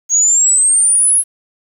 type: exponential sweep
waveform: sine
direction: up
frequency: 6550 to 10740 Hz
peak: -8 dBFS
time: 0.09-1.24 s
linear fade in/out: 50 ms
effects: 7-bit